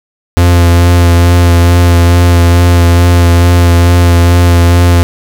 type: tone with vibrato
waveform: 45% pulse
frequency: 86.7 Hz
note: F2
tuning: 12 cents flat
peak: -3 dBFS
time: 0.37-5.03 s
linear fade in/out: 0 ms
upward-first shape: sine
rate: 2.3 Hz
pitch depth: 17 cents each way
effects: none